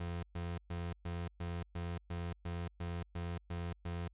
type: tone bursts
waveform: 30% pulse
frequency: 86 Hz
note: F2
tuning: 26 cents flat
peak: -35 dBFS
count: 12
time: 0-4.08 s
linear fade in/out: 5 ms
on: 230 ms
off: 120 ms
effects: added 50 Hz sine -63 dBFS peak until 4.13 s + resampled to 8000 Hz